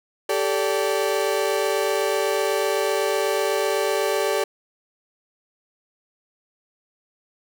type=chord; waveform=35% pulse; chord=G suspended second; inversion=none; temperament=equal with one note detuned; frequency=392 / 440 / 578.6 Hz; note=G4 / A4 / D5; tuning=0 / 0 / -26 cents; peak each=-23 dBFS; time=0.29-4.44 s; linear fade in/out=5 ms; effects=none